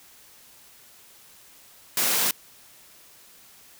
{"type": "high-pass noise", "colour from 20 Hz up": "white", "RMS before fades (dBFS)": -23, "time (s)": [1.97, 2.31], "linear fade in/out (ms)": 2, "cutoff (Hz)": 140, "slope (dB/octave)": 48, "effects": ["white hiss -52 dBFS RMS until 3.79 s"]}